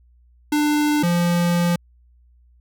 square tone pair in turn, 297.7 / 173.32 Hz, D4 / F3, +24 / -13 cents, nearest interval major sixth, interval 937 cents, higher first, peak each -17 dBFS, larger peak neither, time 0.52-1.03 / 1.03-1.76 s, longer second, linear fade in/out 5 ms, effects added 60 Hz sine -51 dBFS peak until 2.6 s

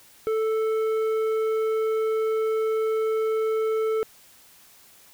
sine tone with tanh clipping, 440 Hz, A4, in tune, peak -23 dBFS, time 0.27-4.03 s, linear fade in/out 0 ms, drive 9 dB, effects white hiss -53 dBFS RMS until 5.13 s

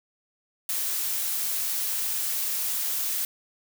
blue noise, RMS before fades -28 dBFS, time 0.69-3.25 s, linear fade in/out 2 ms, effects none

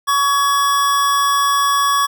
square tone pair together, 1125 / 1678.3 Hz, C#6 / G#6, +25 / +18 cents, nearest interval perfect fifth, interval 693 cents, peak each -14 / -25 dBFS, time 0.07-2.07 s, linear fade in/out 20 ms, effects none

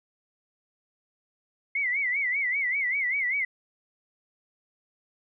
sine tone with vibrato, 2107 Hz, C7, 12 cents sharp, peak -24 dBFS, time 1.75-3.45 s, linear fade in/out 5 ms, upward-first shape sine, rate 5.1 Hz, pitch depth 140 cents each way, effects none

